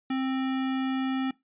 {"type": "tone with notch filter", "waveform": "square", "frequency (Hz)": 263.4, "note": "C4", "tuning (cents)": 12, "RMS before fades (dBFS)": -28, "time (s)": [0.1, 1.31], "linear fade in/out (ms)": 5, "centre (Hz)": 560, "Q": 1.5, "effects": ["noise-tail reverb RT60 0.2 s tail -21 dB re dry", "resampled to 8000 Hz"]}